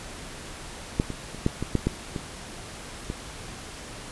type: clicks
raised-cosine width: 3 ms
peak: -8 / -19 / -25 / -8 / -15 / -8 / -9 / -16 / -17 dBFS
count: 9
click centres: 0.999 / 1.103 / 1.347 / 1.464 / 1.626 / 1.753 / 1.87 / 2.162 / 3.101 s
effects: pink hiss -40 dBFS RMS until 4.11 s + resampled to 24000 Hz